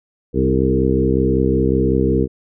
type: harmonic tone with a mistuned harmonic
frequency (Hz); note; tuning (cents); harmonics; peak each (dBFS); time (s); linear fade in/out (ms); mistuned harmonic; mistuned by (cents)
65.41; C2; 0; 1 / 2 / 3 / 4 / 5 / 6 / 7; -21 / -21 / -21 / -21 / -21 / -21 / -21; 0.33-2.28; 50; 6; +16
effects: none